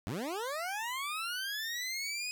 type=linear sweep; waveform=20% pulse; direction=up; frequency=81 to 2514 Hz; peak=-30 dBFS; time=0.07-2.31 s; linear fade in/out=0 ms; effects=none